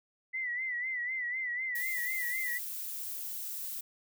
sine tone with vibrato, 2000 Hz, B6, 21 cents sharp, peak -32 dBFS, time 0.33-2.59 s, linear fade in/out 20 ms, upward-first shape sine, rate 4 Hz, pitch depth 82 cents each way
violet noise, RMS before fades -39 dBFS, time 1.75-3.81 s, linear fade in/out 5 ms
effects none

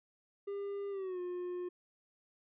triangle tone with pitch glide, 400.9 to 357.2 Hz, G4 to F4, +39 to +39 cents, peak -35 dBFS, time 0.47-1.69 s, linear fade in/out 10 ms, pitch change -200 cents, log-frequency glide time 0.9-1.2 s, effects resampled to 8000 Hz

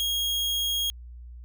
40% pulse tone, 3275 Hz, G#7, 25 cents flat, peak -24 dBFS, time 0-0.9 s, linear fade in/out 0 ms, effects added 60 Hz sine -40 dBFS peak until 1.44 s

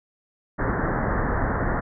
pink low-pass noise, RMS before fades -24 dBFS, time 0.58-1.81 s, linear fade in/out 20 ms, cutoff 1900 Hz, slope 96 dB/octave, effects none

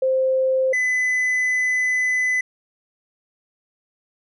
sine / triangle tone pair in turn, 523.3 / 2008 Hz, C5 / B6, 0 / +28 cents, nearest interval octave + major seventh, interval 2328 cents, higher second, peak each -16 dBFS, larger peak neither, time 0.02-0.73 / 0.73-2.41 s, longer second, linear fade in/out 5 ms, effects resampled to 24000 Hz

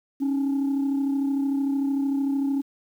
sine tone pair together, 274.9 / 308.2 Hz, C#4 / D#4, -14 / -16 cents, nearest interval major second, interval 198 cents, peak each -20 / -30 dBFS, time 0.2-2.62 s, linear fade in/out 20 ms, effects tanh soft clip ceiling -19 dBFS + 9-bit

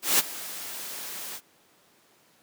white noise with ADSR envelope, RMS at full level -19 dBFS, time 0.02-1.41 s, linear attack 170 ms, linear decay 25 ms, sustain -18 dB, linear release 57 ms, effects pink hiss -61 dBFS RMS until 2.42 s + high-pass 200 Hz 12 dB/octave

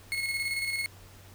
35% pulse tone with tremolo, 2173 Hz, C#7, 35 cents flat, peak -26 dBFS, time 0.12-0.86 s, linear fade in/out 0 ms, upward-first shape square, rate 18 Hz, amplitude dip 40%, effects added 95 Hz sine -52 dBFS peak until 1.34 s + pink hiss -54 dBFS RMS until 1.34 s

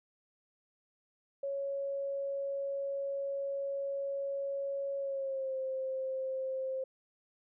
sine tone with pitch glide, 554.4 to 526.6 Hz, C#5 to C5, 0 to +11 cents, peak -33 dBFS, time 1.43-6.84 s, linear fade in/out 5 ms, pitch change -89 cents, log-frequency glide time 4.98-5.56 s, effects none

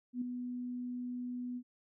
sine tone with ADSR envelope, 246.9 Hz, B3, in tune, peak -31 dBFS, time 0.13-1.63 s, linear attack 85 ms, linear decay 5 ms, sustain -6 dB, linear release 63 ms, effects none

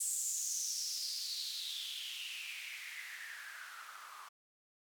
blue noise with band-pass filter sweep, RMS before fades -42 dBFS, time 0-4.29 s, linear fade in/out 10 ms, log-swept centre 8100 to 1100 Hz, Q 6.2, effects none

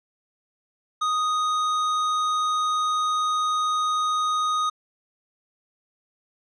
sine tone with tanh clipping, 1244.5 Hz, D#6, in tune, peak -23 dBFS, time 1.01-4.7 s, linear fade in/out 10 ms, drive 14 dB, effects low-pass 8000 Hz 12 dB/octave

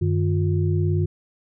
sine tone cluster, 95.9 / 154.3 / 354.8 Hz, G2 / D#3 / F4, -37 / -14 / +27 cents, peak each -20 / -23 / -27 dBFS, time 0.01-1.06 s, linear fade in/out 10 ms, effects none

